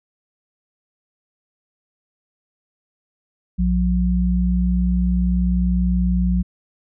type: tone pair together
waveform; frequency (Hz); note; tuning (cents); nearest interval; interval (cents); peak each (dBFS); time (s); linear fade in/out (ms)
sine; 60.13 / 180.7; B1 / F#3; -46 / -41; octave + perfect fifth; 1905; -18; 3.58-6.43; 20
effects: none